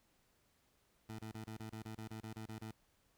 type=tone bursts; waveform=20% pulse; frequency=110 Hz; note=A2; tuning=in tune; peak=-40 dBFS; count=13; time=1.09-2.714 s; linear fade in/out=5 ms; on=100 ms; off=27 ms; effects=pink hiss -75 dBFS RMS until 3.17 s